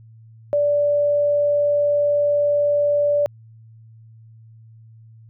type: tone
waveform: sine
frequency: 582 Hz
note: D5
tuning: 16 cents flat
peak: -15 dBFS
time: 0.53-3.26 s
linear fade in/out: 0 ms
effects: added 112 Hz sine -43 dBFS peak until 5.29 s